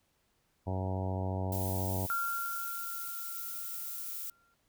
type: harmonic tone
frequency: 94.2 Hz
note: F#2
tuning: 32 cents sharp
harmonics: 1 / 2 / 3 / 4 / 5 / 6 / 7 / 8 / 9 / 10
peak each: -33 / -40 / -43 / -45 / -46 / -45 / -43 / -46 / -46 / -48 dBFS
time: 0.66-2.07 s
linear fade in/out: 20 ms
type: noise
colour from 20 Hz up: violet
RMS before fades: -40 dBFS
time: 1.52-4.3 s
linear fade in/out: 2 ms
type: tone with exponential decay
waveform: sine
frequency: 1382 Hz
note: F6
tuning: 19 cents flat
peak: -29 dBFS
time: 2.1-4.54 s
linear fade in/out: 0 ms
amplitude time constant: 530 ms
effects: pink hiss -74 dBFS RMS until 4.68 s